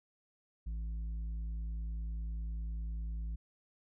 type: tone with tanh clipping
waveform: triangle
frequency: 55 Hz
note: A1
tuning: in tune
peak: -37 dBFS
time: 0.66-3.36 s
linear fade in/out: 10 ms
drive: 10 dB
effects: none